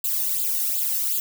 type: noise with flanger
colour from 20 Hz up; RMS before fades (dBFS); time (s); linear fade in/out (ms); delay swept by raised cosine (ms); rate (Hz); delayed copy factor
violet; -24; 0.04-1.2; 2; 0.25 to 1.12; 2.7; +0.9
effects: none